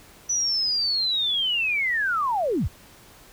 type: linear sweep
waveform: sine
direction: down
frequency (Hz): 5970 to 36.22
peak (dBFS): -21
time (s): 0.29-2.68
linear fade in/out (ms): 10
effects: pink hiss -50 dBFS RMS until 3.32 s